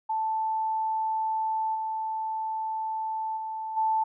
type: tone with level steps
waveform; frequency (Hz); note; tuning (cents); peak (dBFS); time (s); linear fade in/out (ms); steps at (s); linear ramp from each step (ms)
sine; 880; A5; 0; -25 / -28 / -31 / -22; 0.09-4.04; 10; 1.74 / 3.36 / 3.76; 20
effects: none